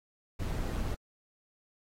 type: noise with amplitude modulation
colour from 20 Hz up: brown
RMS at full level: -32 dBFS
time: 0.39-0.95 s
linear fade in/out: 10 ms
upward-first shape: sine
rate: 120 Hz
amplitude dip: 30%
effects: AAC 48 kbps